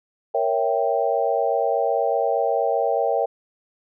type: chord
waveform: sine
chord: A# diminished seventh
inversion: none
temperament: equal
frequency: 466.2 / 554.4 / 659.3 / 784 Hz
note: A#4 / C#5 / E5 / G5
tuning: 0 / 0 / 0 / 0 cents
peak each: -24 dBFS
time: 0.34-3.26 s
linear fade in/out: 10 ms
effects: none